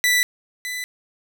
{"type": "tone pair in turn", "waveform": "sawtooth", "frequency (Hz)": [1975.5, 1996.1], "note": ["B6", "B6"], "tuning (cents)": [0, 18], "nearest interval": "unison", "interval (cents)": 18, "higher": "second", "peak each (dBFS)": [-12, -23], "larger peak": "first", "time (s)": [[0.04, 0.23], [0.65, 0.84]], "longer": "neither", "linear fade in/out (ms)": 0, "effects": []}